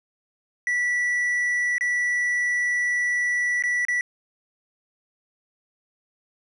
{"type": "tone with dropouts", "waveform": "triangle", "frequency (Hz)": 1956, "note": "B6", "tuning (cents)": -17, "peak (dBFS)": -19, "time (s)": [0.67, 4.01], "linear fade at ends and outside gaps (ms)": 1, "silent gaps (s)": [[1.782, 1.809], [3.624, 3.637], [3.851, 3.884]], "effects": ["resampled to 24000 Hz"]}